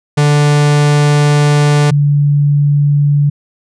45% pulse / sine tone pair in turn, 146.83 / 144.64 Hz, D3 / D3, 0 / -26 cents, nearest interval unison, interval 26 cents, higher first, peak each -7 dBFS, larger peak neither, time 0.17-1.91 / 1.91-3.3 s, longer first, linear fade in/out 10 ms, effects resampled to 22050 Hz

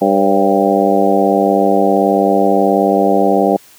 harmonic tone with a mistuned harmonic, 98.6 Hz, G2, 11 cents sharp, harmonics 2 / 3 / 4 / 5 / 6 / 7 / 8, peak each -17 / -17 / -17 / -17 / -17 / -17 / -17 dBFS, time 0.01-3.57 s, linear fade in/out 10 ms, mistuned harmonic 6, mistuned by -56 cents, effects white hiss -44 dBFS RMS until 3.78 s + high-pass 60 Hz 12 dB/octave

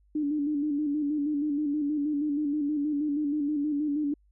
sine tone with vibrato, 294.4 Hz, D4, 4 cents sharp, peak -25 dBFS, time 0.15-4.14 s, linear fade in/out 5 ms, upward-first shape square, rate 6.3 Hz, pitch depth 50 cents each way, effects added 50 Hz sine -60 dBFS peak until 4.31 s

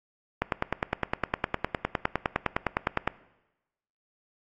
click train, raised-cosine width 0.5 ms, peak -9 dBFS, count 27, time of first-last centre 0.42-3.076 s, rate 9.79 Hz, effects noise-tail reverb RT60 1.0 s tail -19 dB re dry + AAC 32 kbps

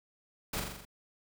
pink noise with echo, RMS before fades -35 dBFS, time 0.53-0.6 s, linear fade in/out 5 ms, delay 42 ms, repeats 6, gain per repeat -3 dB, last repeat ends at 0.852 s, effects none

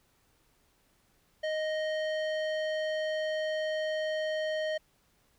square tone with low-pass filter, 622.3 Hz, D#5, in tune, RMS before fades -32 dBFS, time 1.43-4.78 s, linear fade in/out 10 ms, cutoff 3300 Hz, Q 1.1, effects pink hiss -69 dBFS RMS until 5.38 s

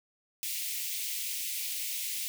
white high-pass noise, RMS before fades -35 dBFS, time 0.43-2.28 s, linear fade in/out 0 ms, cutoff 2100 Hz, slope 48 dB/octave, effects none

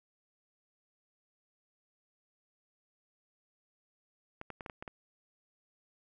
clicks, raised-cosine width 0.5 ms, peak -27 dBFS, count 7, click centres 4.414 / 4.503 / 4.608 / 4.662 / 4.698 / 4.825 / 4.878 s, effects none

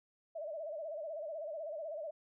sine tone with vibrato, 622.3 Hz, D#5, in tune, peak -39 dBFS, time 0.35-2.11 s, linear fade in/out 10 ms, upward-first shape sine, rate 16 Hz, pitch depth 120 cents each way, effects none

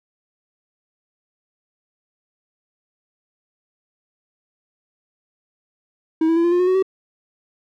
triangle tone with pitch steps, 320.4 / 328.5 / 336.7 / 345.2 / 353.9 / 362.8 / 371.9 / 381.2 Hz, E4 / E4 / E4 / F4 / F4 / F#4 / F#4 / G4, -49 / -6 / +37 / -20 / +23 / -34 / +9 / -48 cents, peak -12 dBFS, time 6.21-6.826 s, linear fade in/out 5 ms, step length 77 ms, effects none

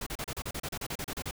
pink noise bursts, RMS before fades -36 dBFS, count 15, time 0.01-1.311 s, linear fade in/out 5 ms, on 55 ms, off 34 ms, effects none

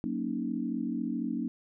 sine chord, D# minor seventh, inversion first, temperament equal, 185 / 233.1 / 277.2 / 311.1 Hz, F#3 / A#3 / C#4 / D#4, 0 / 0 / 0 / 0 cents, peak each -38 / -33 / -35 / -37 dBFS, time 0.04-1.48 s, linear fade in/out 0 ms, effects none

